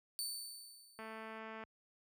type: tone with exponential decay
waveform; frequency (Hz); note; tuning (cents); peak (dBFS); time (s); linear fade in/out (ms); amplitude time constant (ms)
20% pulse; 4531; C#8; +37; -31; 0.19-1.39; 0; 260
type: click train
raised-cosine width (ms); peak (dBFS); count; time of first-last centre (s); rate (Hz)
0.5; -34; 144; 0.99-1.637; 221
effects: high-pass 60 Hz 12 dB/octave